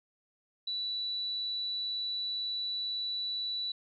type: tone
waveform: sine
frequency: 3951 Hz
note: B7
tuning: in tune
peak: -32 dBFS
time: 0.67-3.72 s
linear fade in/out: 5 ms
effects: none